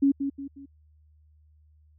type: tone with echo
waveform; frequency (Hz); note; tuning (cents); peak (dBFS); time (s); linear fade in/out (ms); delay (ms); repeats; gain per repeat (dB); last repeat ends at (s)
sine; 277.2; C#4; 0; -17; 0.02-0.12; 10; 180; 3; -8; 0.66
effects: added 76 Hz sine -56 dBFS peak until 1.98 s